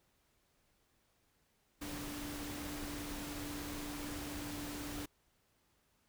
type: tone in noise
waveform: sine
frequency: 292.5 Hz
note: D4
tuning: 7 cents flat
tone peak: -44 dBFS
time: 1.81-5.06 s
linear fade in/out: 10 ms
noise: pink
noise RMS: -45 dBFS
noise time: 1.81-5.06 s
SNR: -2 dB
effects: pink hiss -75 dBFS RMS until 6.08 s